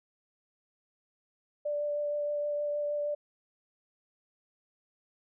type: tone with vibrato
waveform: sine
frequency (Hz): 587.3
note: D5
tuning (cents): 0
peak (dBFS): -29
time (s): 1.65-3.15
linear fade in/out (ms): 10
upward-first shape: triangle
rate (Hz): 6.4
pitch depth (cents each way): 12
effects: none